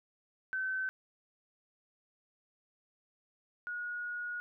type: tone pair in turn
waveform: sine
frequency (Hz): 1531 / 1447.8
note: G6 / F#6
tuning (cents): -41 / -38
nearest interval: minor second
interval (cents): 97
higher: first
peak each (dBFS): -32 / -36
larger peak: first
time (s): 0.53-0.89 / 3.67-4.4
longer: second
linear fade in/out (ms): 0
effects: none